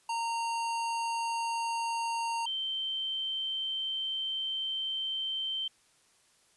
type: tone pair in turn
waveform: square / sine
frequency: 923 / 3114 Hz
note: A#5 / G7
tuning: -17 / -12 cents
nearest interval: octave + major sixth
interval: 2105 cents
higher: second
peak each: -31 / -31 dBFS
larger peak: neither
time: 0.09-2.46 / 2.46-5.68 s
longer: second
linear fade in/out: 5 ms
effects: white hiss -66 dBFS RMS until 6.56 s + resampled to 24000 Hz